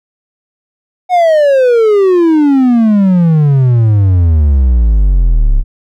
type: exponential sweep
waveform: triangle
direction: down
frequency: 740 to 32.7 Hz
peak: -3 dBFS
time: 1.09-5.64 s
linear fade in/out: 50 ms
effects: none